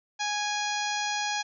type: harmonic tone with a mistuned harmonic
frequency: 830.6 Hz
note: G#5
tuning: in tune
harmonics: 1 / 2 / 3 / 4 / 5 / 6 / 7 / 8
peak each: -31 / -34 / -36 / -37 / -38 / -39 / -39 / -40 dBFS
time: 0.19-1.43 s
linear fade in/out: 20 ms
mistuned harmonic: 3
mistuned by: -20 cents
effects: none